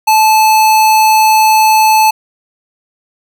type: tone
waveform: square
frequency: 870 Hz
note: A5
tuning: 20 cents flat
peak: -6 dBFS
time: 0.07-2.11 s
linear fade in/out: 10 ms
effects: none